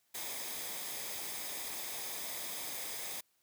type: noise with comb filter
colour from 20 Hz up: white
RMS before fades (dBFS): -41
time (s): 0.14-3.21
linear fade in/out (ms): 10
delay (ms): 0.7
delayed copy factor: -0.5
effects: white hiss -75 dBFS RMS until 3.42 s + high-pass 60 Hz 12 dB/octave